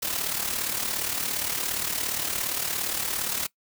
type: noise with amplitude modulation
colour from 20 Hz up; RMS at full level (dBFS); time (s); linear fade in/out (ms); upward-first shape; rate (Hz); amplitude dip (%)
white; -26; 0.02-3.47; 10; sine; 37.3; 60
effects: noise-tail reverb RT60 0.1 s tail -21 dB re dry